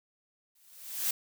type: noise with exponential growth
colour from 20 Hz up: blue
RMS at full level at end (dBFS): -27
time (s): 0.55-1.11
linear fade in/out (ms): 5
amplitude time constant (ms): 120
effects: none